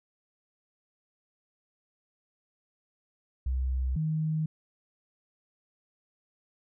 sine tone pair in turn, 64.5 / 156.72 Hz, C2 / D#3, -24 / +13 cents, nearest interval octave + minor third, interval 1537 cents, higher second, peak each -26 dBFS, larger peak neither, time 3.46-3.96 / 3.96-4.46 s, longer neither, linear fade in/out 5 ms, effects none

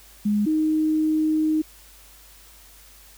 sine tone pair in turn, 208 / 311.5 Hz, G#3 / D#4, +3 / +2 cents, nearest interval perfect fifth, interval 699 cents, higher second, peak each -18 / -18 dBFS, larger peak neither, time 0.25-0.46 / 0.46-1.62 s, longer second, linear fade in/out 10 ms, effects added 50 Hz sine -52 dBFS peak until 3.17 s + white hiss -50 dBFS RMS until 3.17 s

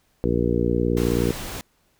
harmonic tone, 59.1 Hz, A#1, 24 cents sharp, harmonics 1 / 2 / 3 / 4 / 5 / 6 / 7 / 8, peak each -27 / -27 / -27 / -27 / -27 / -27 / -27 / -27 dBFS, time 0.24-1.31 s, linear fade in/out 0 ms
pink noise, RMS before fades -33 dBFS, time 0.97-1.61 s, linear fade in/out 0 ms
effects pink hiss -65 dBFS RMS until 1.99 s

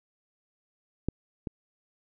clicks, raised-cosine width 3 ms, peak -14 / -20 dBFS, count 2, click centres 1.086 / 1.472 s, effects none

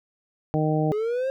harmonic tone, 154.6 Hz, D#3, 11 cents flat, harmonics 1 / 2 / 3 / 4 / 5, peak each -23 / -26 / -28 / -29 / -30 dBFS, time 0.54-0.92 s, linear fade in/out 0 ms
triangle linear sweep, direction up, 410 to 540 Hz, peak -21 dBFS, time 0.92-1.3 s, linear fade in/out 0 ms
effects none

